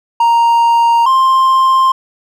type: tone pair in turn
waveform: triangle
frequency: 932.3 / 1052.5 Hz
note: A#5 / C6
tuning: 0 / +10 cents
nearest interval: major second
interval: 210 cents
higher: second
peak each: -5 dBFS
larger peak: neither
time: 0.2-1.06 / 1.06-1.92 s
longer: neither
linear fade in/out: 5 ms
effects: none